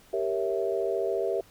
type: chord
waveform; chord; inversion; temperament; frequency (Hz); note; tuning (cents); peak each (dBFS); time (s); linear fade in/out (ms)
sine; G diminished seventh; none; equal; 392 / 466.2 / 554.4 / 659.3; G4 / Bb4 / Db5 / Fb5; 0 / 0 / 0 / 0; -29 / -31 / -34 / -31; 0.13-1.41; 5
effects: pink hiss -57 dBFS RMS until 1.5 s